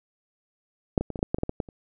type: clicks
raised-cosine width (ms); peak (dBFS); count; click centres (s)
2; -6 / -14 / -19 / -18 / -23 / -8 / -10 / -18 / -10 / -15 / -13 / -30; 12; 0.978 / 1.01 / 1.103 / 1.158 / 1.191 / 1.229 / 1.345 / 1.385 / 1.434 / 1.494 / 1.602 / 1.688
effects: none